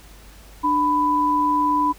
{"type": "tone pair together", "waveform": "sine", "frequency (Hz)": [296.8, 995], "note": ["D4", "B5"], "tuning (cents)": [18, 13], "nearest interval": "octave + major sixth", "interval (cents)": 2095, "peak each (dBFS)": [-23, -17], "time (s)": [0.63, 1.93], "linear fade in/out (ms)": 20, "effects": ["added 50 Hz sine -44 dBFS peak until 1.98 s", "pink hiss -48 dBFS RMS until 1.98 s"]}